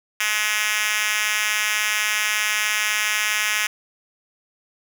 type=tone with high-pass filter; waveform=5% pulse; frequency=212.2 Hz; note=G#3; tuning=38 cents sharp; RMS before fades=-22 dBFS; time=0.2-3.67 s; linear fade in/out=5 ms; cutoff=2100 Hz; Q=1.1; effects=none